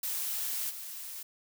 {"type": "noise with level steps", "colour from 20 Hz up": "blue", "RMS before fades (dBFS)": [-34, -42], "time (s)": [0.03, 1.23], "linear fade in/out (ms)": 5, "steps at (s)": 0.69, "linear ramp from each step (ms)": 20, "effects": []}